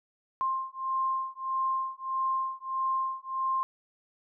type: beating tone pair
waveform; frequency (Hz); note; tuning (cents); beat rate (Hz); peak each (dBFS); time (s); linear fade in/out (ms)
sine; 1055 / 1056.6; C6 / C6; +14 / +17; 1.6; -31; 0.41-3.63; 0
effects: none